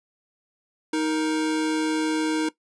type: tone pair together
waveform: square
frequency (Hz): 313.4 / 466.2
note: D#4 / A#4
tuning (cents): +13 / 0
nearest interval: perfect fifth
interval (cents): 687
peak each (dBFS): -23 / -31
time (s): 0.93-2.49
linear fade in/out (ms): 5
effects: noise-tail reverb RT60 0.1 s tail -17 dB re dry + resampled to 22050 Hz